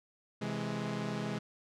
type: chord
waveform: sawtooth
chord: C augmented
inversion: none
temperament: equal with one note detuned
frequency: 130.81 / 164.81 / 209.1 Hz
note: C3 / E3 / G#3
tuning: 0 / 0 / +12 cents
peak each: -36 / -36 / -33 dBFS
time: 0.41-1.39 s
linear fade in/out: 10 ms
effects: low-pass 6000 Hz 12 dB/octave